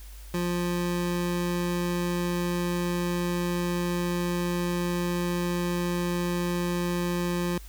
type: tone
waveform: 25% pulse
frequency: 175.4 Hz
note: F3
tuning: 8 cents sharp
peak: -22 dBFS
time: 0.34-7.58 s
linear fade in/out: 2 ms
effects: added 50 Hz sine -41 dBFS peak until 7.68 s + white hiss -52 dBFS RMS until 7.68 s